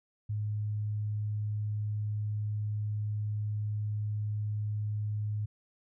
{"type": "tone", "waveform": "sine", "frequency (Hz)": 105.4, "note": "G#2", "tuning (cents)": 26, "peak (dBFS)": -30, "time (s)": [0.29, 5.46], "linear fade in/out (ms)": 10, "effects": []}